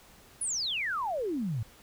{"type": "exponential sweep", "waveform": "sine", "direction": "down", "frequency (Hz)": [10420, 101.7], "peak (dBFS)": -29, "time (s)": [0.41, 1.63], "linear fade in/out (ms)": 5, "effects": ["pink hiss -56 dBFS RMS until 1.82 s"]}